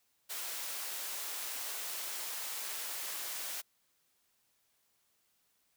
white high-pass noise, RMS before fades -40 dBFS, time 0.29-3.62 s, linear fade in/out 20 ms, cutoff 500 Hz, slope 12 dB/octave, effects white hiss -75 dBFS RMS until 5.76 s

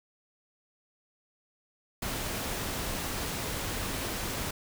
pink noise, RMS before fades -34 dBFS, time 2.02-4.51 s, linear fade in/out 5 ms, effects none

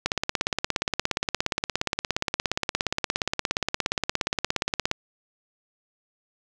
click train, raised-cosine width 0.2 ms, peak -6 dBFS, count 84, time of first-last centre 0.06-4.914 s, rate 17.1 Hz, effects none

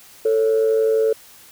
sine tone pair together, 443.5 / 554.4 Hz, A4 / C#5, +14 / 0 cents, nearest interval major third, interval 386 cents, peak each -14 / -22 dBFS, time 0.25-1.13 s, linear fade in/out 5 ms, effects tanh soft clip ceiling -9 dBFS + white hiss -46 dBFS RMS until 1.51 s

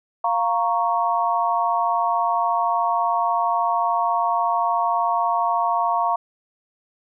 sine chord, Bb minor, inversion second, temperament equal, 698.5 / 932.3 / 1108.7 Hz, F5 / Bb5 / Db6, 0 / 0 / 0 cents, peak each -22 / -22 / -23 dBFS, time 0.24-6.16 s, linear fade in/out 5 ms, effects none

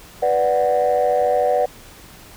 sine chord, B minor, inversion none, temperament equal, 493.9 / 587.3 / 740 Hz, B4 / D5 / F#5, 0 / 0 / 0 cents, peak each -18 dBFS, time 0.22-1.66 s, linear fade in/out 10 ms, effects tanh soft clip ceiling -9 dBFS + pink hiss -43 dBFS RMS until 2.36 s

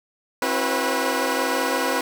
15% pulse tone cluster, 267 / 328.9 / 370 / 488.8 / 540 Hz, C4 / E4 / F#4 / B4 / C#5, +35 / -4 / 0 / -18 / -45 cents, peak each -20 / -23 / -23 / -18 / -25 dBFS, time 0.42-2.01 s, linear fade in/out 2 ms, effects none

